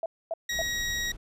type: tone bursts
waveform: sine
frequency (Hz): 659.3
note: E5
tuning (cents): 0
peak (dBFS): -27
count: 3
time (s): 0.03-0.617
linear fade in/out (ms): 2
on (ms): 29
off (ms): 250
type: tone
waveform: 20% pulse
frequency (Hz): 1900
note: A#6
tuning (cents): +33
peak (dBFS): -23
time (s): 0.49-1.12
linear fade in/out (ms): 5
type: noise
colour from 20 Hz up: brown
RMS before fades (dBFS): -41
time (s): 0.51-1.17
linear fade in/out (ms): 10
effects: low-pass 12000 Hz 12 dB/octave